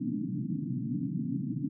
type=band-pass noise; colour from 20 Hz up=white; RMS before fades=-33 dBFS; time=0-1.69 s; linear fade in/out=10 ms; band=120 to 300 Hz; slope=96 dB/octave; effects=none